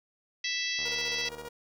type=harmonic tone; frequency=659.3 Hz; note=E5; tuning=in tune; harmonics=3 / 4 / 5 / 6 / 7 / 8 / 9; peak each=-35 / -36 / -37 / -38 / -38 / -39 / -40 dBFS; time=0.44-1.29 s; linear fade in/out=5 ms
type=click train; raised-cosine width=1 ms; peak=-33 dBFS; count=53; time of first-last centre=0.79-1.475 s; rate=75.9 Hz
type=tone with tremolo; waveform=sawtooth; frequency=475.1 Hz; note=A#4; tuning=33 cents sharp; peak=-35 dBFS; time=0.85-1.49 s; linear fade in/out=5 ms; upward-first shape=square; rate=15 Hz; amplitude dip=60%
effects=none